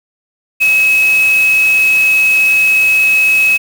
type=tone in noise; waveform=sine; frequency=2564 Hz; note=E7; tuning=49 cents flat; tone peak=-7 dBFS; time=0.6-3.58 s; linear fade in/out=20 ms; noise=white; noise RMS=-25 dBFS; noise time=0.6-3.58 s; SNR=+15 dB; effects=none